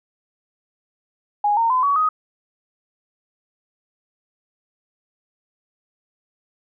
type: tone with pitch steps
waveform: sine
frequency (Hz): 827 / 917.6 / 1018.2 / 1129.7 / 1253.5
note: G#5 / A#5 / C6 / C#6 / D#6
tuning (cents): -8 / -28 / -47 / +32 / +12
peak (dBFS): -15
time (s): 1.44-2.09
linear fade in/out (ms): 5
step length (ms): 130
effects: none